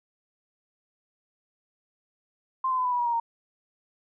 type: tone with pitch steps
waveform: sine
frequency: 1046.5 / 1028.5 / 1010.9 / 993.5 / 976.4 / 959.6 / 943.2 / 927 Hz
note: C6 / C6 / B5 / B5 / B5 / A#5 / A#5 / A#5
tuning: 0 / -30 / +40 / +10 / -20 / +50 / +20 / -10 cents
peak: -23 dBFS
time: 2.64-3.2 s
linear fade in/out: 5 ms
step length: 70 ms
effects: none